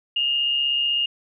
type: tone with amplitude modulation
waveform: sine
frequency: 2837 Hz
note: F7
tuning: 27 cents sharp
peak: -17 dBFS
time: 0.16-1.06 s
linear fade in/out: 5 ms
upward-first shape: sine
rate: 136 Hz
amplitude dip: 45%
effects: none